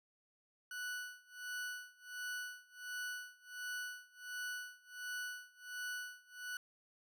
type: tone with tremolo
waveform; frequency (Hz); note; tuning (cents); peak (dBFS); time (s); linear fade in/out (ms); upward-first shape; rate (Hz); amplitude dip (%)
40% pulse; 1480; F#6; 0; -39; 0.71-6.57; 2; sine; 1.4; 95
effects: none